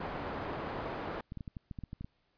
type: low-pass noise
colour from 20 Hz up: white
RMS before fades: -39 dBFS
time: 0-1.21 s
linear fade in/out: 5 ms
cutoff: 930 Hz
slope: 12 dB/octave
type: clicks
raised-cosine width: 5 ms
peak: -29 dBFS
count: 11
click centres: 1.321 / 1.373 / 1.408 / 1.478 / 1.568 / 1.712 / 1.788 / 1.837 / 1.931 / 2.01 / 2.045 s
effects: pink hiss -75 dBFS RMS until 2.37 s + resampled to 11025 Hz